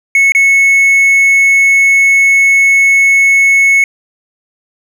triangle tone with dropouts, 2200 Hz, C#7, 14 cents flat, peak -3 dBFS, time 0.15-3.84 s, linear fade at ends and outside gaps 2 ms, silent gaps 0.321-0.349 s, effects none

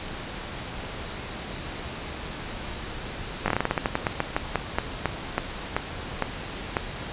slowing click train, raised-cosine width 0.5 ms, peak -7 dBFS, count 21, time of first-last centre 3.46-6.768 s, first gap 20 ms, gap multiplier 1.19, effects pink hiss -35 dBFS RMS until 7.12 s + resampled to 8000 Hz

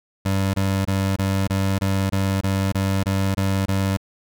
25% pulse tone bursts, 96.9 Hz, G2, 20 cents flat, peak -15 dBFS, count 12, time 0.25-3.972 s, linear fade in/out 10 ms, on 290 ms, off 22 ms, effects none

